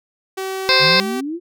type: tone with pitch glide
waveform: sawtooth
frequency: 381.8 to 385.6 Hz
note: G4 to G4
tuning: -46 to -28 cents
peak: -19 dBFS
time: 0.37-1.21 s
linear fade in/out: 10 ms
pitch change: +18 cents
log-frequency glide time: 0.73-0.99 s
type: harmonic tone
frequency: 523 Hz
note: C5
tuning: 1 cent flat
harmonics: 1 / 2 / 3 / 4 / 5 / 7 / 8 / 9 / 10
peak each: -20 / -20 / -20 / -20 / -20 / -20 / -20 / -20 / -20 dBFS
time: 0.69-1 s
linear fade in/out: 0 ms
type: exponential sweep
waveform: sine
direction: up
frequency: 140 to 360.4 Hz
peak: -22 dBFS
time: 0.79-1.4 s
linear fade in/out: 50 ms
effects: none